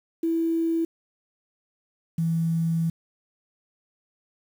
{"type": "tone pair in turn", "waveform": "sine", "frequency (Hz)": [329.6, 164.8], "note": ["E4", "E3"], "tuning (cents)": [0, 0], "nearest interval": "octave", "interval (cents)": 1200, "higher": "first", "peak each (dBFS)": -21, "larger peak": "neither", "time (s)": [[0.23, 0.85], [2.18, 2.9]], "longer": "second", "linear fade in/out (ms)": 5, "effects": ["8-bit"]}